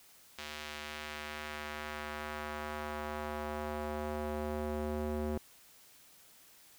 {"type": "tone with band-pass filter sweep", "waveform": "square", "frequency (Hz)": 75.2, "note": "D2", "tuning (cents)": 42, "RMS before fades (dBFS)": -39, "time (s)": [0.38, 5.38], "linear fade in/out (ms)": 5, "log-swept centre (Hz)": [3300, 370], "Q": 0.9, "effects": ["white hiss -60 dBFS RMS until 6.78 s"]}